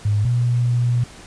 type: tone pair in turn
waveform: sine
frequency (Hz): 103.83 / 121.11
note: G#2 / B2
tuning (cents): 0 / -33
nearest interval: minor third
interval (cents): 267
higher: second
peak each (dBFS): -15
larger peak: neither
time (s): 0.05-0.25 / 0.25-1.04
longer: second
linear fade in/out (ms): 5
effects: pink hiss -42 dBFS RMS until 1.26 s + resampled to 22050 Hz